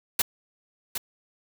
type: noise with echo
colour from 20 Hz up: white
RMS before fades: -22 dBFS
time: 0.19-0.22 s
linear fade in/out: 5 ms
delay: 760 ms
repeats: 1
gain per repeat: -8 dB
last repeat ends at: 0.98 s
effects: none